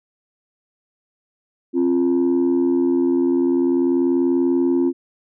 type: tone pair together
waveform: sine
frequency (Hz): 266.4 / 346.8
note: C4 / F4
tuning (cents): +31 / -12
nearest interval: perfect fourth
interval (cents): 457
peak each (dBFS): -16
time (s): 1.73-4.93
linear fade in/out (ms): 50
effects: tanh soft clip ceiling -11 dBFS